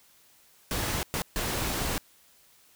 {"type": "noise bursts at uneven times", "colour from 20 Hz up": "pink", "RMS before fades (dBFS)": -30, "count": 3, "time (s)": [[0.71, 1.03], [1.14, 1.22], [1.36, 1.98]], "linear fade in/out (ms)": 0, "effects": ["white hiss -60 dBFS RMS until 2.75 s"]}